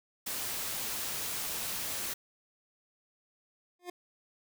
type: noise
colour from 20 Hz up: white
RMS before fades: -36 dBFS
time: 0.26-2.14 s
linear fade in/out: 10 ms
type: tone with exponential growth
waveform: 25% pulse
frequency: 355.1 Hz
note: F4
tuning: 29 cents sharp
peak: -31 dBFS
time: 3.79-3.9 s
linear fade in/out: 5 ms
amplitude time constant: 22 ms
effects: none